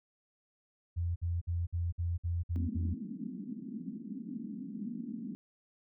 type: tone bursts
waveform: sine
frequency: 86 Hz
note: F2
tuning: 26 cents flat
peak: -30 dBFS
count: 8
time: 0.96-2.945 s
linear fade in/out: 20 ms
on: 200 ms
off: 55 ms
type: band-pass noise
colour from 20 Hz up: white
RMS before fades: -41 dBFS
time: 2.56-5.35 s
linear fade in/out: 0 ms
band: 190 to 260 Hz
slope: 48 dB/octave
effects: none